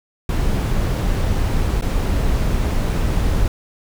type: noise with dropouts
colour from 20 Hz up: brown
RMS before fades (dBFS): -18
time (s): 0.29-3.48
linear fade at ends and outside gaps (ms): 2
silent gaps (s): 1.812-1.822
effects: none